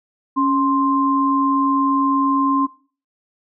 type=tone pair together; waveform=sine; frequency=277.2 / 1048.6 Hz; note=C#4 / C6; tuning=0 / +3 cents; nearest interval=octave + major seventh; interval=2303 cents; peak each=-17 dBFS; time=0.36-2.67 s; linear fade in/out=20 ms; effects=noise-tail reverb RT60 0.4 s tail -19 dB re dry